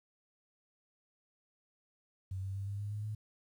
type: tone with pitch steps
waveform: sine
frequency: 94.7 / 96.63 / 98.61 / 100.62 / 102.68 / 104.77 / 106.91 Hz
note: F#2 / G2 / G2 / G2 / G#2 / G#2 / A2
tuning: +41 / -24 / +11 / +46 / -19 / +16 / -49 cents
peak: -36 dBFS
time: 2.31-3.15 s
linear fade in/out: 5 ms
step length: 120 ms
effects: 11-bit